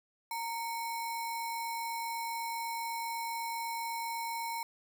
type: tone with sample-and-hold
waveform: sine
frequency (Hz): 924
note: A#5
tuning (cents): -16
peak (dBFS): -34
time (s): 0.31-4.63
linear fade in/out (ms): 2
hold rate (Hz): 3150
effects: none